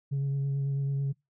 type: tone with vibrato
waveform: sine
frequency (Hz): 138.59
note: C#3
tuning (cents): 0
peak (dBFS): -24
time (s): 0.11-1.13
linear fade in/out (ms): 20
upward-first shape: sine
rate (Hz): 9.1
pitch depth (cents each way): 15
effects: noise-tail reverb RT60 0.2 s tail -25 dB re dry + tanh soft clip ceiling -25 dBFS